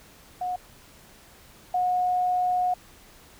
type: tone pair in turn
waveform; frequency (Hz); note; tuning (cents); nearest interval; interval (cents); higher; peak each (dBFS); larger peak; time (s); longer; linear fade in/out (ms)
sine; 726 / 726; F#5 / F#5; -33 / -33; unison; 0; neither; -26 / -21; second; 0.41-0.56 / 1.74-2.74; second; 5
effects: pink hiss -52 dBFS RMS until 3.39 s